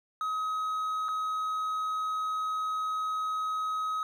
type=tone with dropouts; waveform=triangle; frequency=1269 Hz; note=D#6; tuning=34 cents sharp; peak=-27 dBFS; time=0.21-4.03 s; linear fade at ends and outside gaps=1 ms; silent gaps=1.084-1.088 s; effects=none